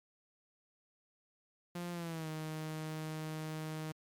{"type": "tone with pitch glide", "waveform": "sawtooth", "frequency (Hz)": [174.61, 156.46], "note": ["F3", "D#3"], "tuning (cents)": [0, 10], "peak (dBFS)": -35, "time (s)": [1.75, 3.92], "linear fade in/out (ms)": 5, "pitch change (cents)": -190, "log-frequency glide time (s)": [1.92, 2.29], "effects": ["MP3 96 kbps"]}